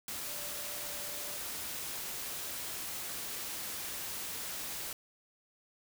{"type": "tone in noise", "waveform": "sine", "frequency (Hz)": 587.3, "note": "D5", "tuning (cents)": 0, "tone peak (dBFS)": -51, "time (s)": [0.27, 1.37], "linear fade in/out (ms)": 2, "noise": "white", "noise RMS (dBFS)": -40, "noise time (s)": [0.08, 4.93], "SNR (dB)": -14, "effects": []}